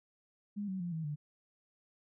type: tone with pitch steps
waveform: sine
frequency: 204.9 / 188.98 / 174.3 / 160.76 / 148.27 Hz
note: G#3 / F#3 / F3 / E3 / D3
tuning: -23 / +37 / -3 / -43 / +17 cents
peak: -35 dBFS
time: 0.56-1.16 s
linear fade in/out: 20 ms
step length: 120 ms
effects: none